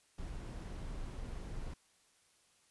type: noise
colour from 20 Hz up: brown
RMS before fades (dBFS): -43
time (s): 0.18-1.74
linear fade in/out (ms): 5
effects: white hiss -70 dBFS RMS until 2.7 s + resampled to 24000 Hz